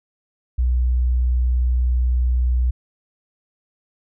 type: tone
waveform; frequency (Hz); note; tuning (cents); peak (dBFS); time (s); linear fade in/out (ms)
sine; 61.74; B1; 0; -15; 0.58-2.71; 10
effects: none